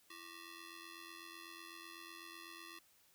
10% pulse ring-modulated tone, 758 Hz, F#5, 42 cents sharp, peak -40 dBFS, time 0.1-2.79 s, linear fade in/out 5 ms, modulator 423 Hz, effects white hiss -70 dBFS RMS until 3.14 s

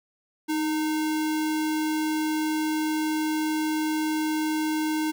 sine tone with sample-and-hold, 311.5 Hz, D#4, 2 cents sharp, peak -23 dBFS, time 0.48-5.12 s, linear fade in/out 20 ms, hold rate 1225 Hz, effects none

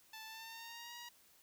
10% pulse tone with pitch glide, 880 to 954.1 Hz, A5 to A#5, 0 to +40 cents, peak -40 dBFS, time 0.13-1.09 s, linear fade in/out 5 ms, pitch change +140 cents, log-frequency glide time 0.26-0.95 s, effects white hiss -67 dBFS RMS until 1.42 s

